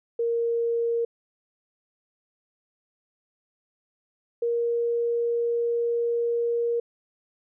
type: tone pair in turn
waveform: sine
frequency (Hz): 466.2 / 470.3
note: A#4 / A#4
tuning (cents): 0 / +15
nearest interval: unison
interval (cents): 15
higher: second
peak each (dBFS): -22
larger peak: neither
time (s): 0.19-1.05 / 4.42-6.8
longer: second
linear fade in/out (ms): 5
effects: none